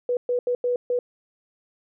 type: tone bursts at uneven times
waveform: sine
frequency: 490.5 Hz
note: B4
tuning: 12 cents flat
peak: -20 dBFS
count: 5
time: 0.09-0.17 / 0.29-0.39 / 0.47-0.55 / 0.64-0.76 / 0.9-0.99 s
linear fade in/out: 2 ms
effects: none